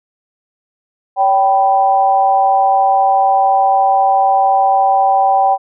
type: tone with amplitude modulation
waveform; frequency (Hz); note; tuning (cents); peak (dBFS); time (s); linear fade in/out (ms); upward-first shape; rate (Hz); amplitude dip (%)
sine; 777; G5; -16; -5; 1.16-5.58; 50; sine; 211; 75
effects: none